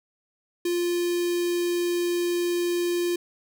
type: tone with notch filter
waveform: square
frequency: 349.2 Hz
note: F4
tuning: in tune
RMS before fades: -25 dBFS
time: 0.65-3.16 s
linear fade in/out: 5 ms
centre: 1200 Hz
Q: 0.76
effects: none